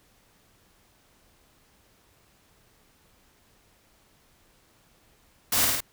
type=noise with echo; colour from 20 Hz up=white; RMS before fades=-24 dBFS; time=5.52-5.65 s; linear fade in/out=5 ms; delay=52 ms; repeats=3; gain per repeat=-2 dB; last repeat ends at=5.806 s; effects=pink hiss -62 dBFS RMS until 5.92 s